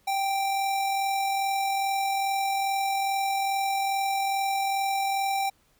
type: tone with amplitude modulation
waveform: square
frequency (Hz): 784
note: G5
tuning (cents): 0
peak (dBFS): -24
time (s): 0.07-5.5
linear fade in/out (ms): 10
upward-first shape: sine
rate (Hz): 42.4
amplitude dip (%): 25
effects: pink hiss -65 dBFS RMS until 5.79 s